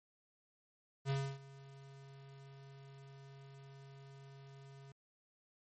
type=tone with ADSR envelope; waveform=square; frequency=137.1 Hz; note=C#3; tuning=19 cents flat; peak=-33 dBFS; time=1.05-4.92 s; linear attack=52 ms; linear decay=280 ms; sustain=-21 dB; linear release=3 ms; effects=MP3 32 kbps